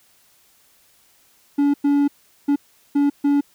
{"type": "tone bursts at uneven times", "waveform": "triangle", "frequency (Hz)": 285.3, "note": "C#4", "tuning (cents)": 50, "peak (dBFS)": -12, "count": 5, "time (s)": [[1.58, 1.74], [1.84, 2.08], [2.48, 2.56], [2.95, 3.1], [3.24, 3.41]], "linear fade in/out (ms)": 10, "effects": ["white hiss -57 dBFS RMS until 3.54 s"]}